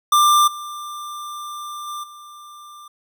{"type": "tone with level steps", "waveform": "square", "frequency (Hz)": 1188, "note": "D6", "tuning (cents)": 20, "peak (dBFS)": [-12, -30, -28, -39], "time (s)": [0.12, 2.88], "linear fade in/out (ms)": 5, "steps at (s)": [0.47, 1.87, 2.03], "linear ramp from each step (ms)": 10, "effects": []}